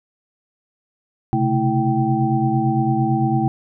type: tone cluster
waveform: sine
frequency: 127 / 135.9 / 219.9 / 328.1 / 778 Hz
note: B2 / C#3 / A3 / E4 / G5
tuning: +49 / -34 / -1 / -8 / -13 cents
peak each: -22 dBFS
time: 1.33-3.48 s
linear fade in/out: 0 ms
effects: none